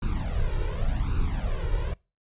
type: noise with flanger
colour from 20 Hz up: brown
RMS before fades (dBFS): -26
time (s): 0.02-1.94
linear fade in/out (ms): 5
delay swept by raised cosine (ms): 0.76 to 2.16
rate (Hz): 0.88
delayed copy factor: +1
effects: noise-tail reverb RT60 0.3 s tail -25 dB re dry + resampled to 8000 Hz